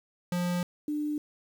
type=tone pair in turn; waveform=square / sine; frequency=176.8 / 298.1 Hz; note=F3 / D4; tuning=+22 / +26 cents; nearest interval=major sixth; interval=904 cents; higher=second; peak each=-28 dBFS; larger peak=neither; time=0.32-0.63 / 0.88-1.18 s; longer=first; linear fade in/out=2 ms; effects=9-bit